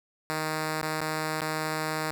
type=tone with dropouts; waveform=5% pulse; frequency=156.3 Hz; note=D#3; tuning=8 cents sharp; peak=-17 dBFS; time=0.3-2.11 s; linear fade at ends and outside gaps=0 ms; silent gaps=0.815-0.826 / 1.005-1.015 / 1.407-1.417 s; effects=none